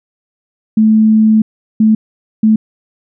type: tone bursts at uneven times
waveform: sine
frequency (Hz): 218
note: A3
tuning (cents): -16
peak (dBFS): -5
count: 3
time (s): 0.77-1.42 / 1.8-1.95 / 2.43-2.56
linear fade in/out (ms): 5
effects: none